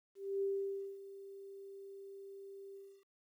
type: tone with ADSR envelope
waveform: sine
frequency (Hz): 393.5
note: G4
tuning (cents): +7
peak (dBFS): -32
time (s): 0.15-3.05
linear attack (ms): 270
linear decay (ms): 550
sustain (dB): -16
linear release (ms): 300
effects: 12-bit